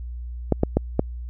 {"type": "clicks", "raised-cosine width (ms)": 2, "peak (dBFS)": -4, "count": 4, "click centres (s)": [0.523, 0.634, 0.77, 0.994], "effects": ["added 60 Hz sine -30 dBFS peak until 1.29 s"]}